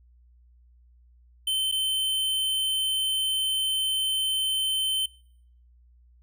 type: tone with dropouts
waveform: square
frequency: 3081 Hz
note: G7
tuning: 31 cents flat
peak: -24 dBFS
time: 1.47-5.06 s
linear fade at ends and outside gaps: 5 ms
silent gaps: 1.716-1.722 s
effects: noise-tail reverb RT60 0.7 s tail -26 dB re dry + added 60 Hz sine -54 dBFS peak until 6.22 s